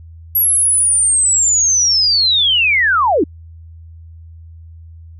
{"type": "linear sweep", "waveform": "sine", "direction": "down", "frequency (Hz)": [11620, 255.8], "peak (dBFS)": -10, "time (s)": [0.35, 3.24], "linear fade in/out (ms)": 5, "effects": ["added 82 Hz sine -34 dBFS peak until 5.19 s"]}